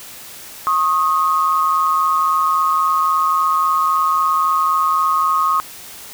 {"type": "tone pair together", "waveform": "sine", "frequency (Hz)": [1087.3, 1251], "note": ["C#6", "D#6"], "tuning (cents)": [-34, 9], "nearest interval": "major second", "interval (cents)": 243, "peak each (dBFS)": -16, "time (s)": [0.67, 5.6], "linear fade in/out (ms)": 0, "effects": ["white hiss -36 dBFS RMS until 6.13 s"]}